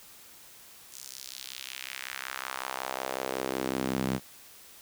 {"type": "tone with high-pass filter sweep", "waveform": "sawtooth", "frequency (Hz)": 65.41, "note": "C2", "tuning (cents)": 0, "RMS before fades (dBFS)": -35, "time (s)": [0.9, 4.2], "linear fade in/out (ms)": 50, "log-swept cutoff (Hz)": [7000, 170], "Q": 1.6, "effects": ["white hiss -52 dBFS RMS until 4.81 s"]}